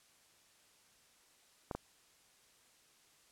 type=clicks; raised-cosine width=1 ms; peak=-24 dBFS; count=2; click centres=1.712 / 1.75 s; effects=white hiss -67 dBFS RMS until 3.31 s + low-pass 10000 Hz 12 dB/octave